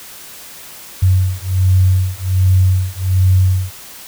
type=beating tone pair; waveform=sine; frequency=92.5 / 93.8 Hz; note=F#2 / F#2; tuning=0 / +24 cents; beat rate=1.3 Hz; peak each=-13 dBFS; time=1.02-3.71 s; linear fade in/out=10 ms; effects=white hiss -35 dBFS RMS until 4.07 s